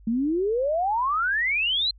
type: exponential sweep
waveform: sine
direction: up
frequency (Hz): 216.6 to 4186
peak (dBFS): -21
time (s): 0.07-1.91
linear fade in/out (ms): 5
effects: added 50 Hz sine -47 dBFS peak until 1.98 s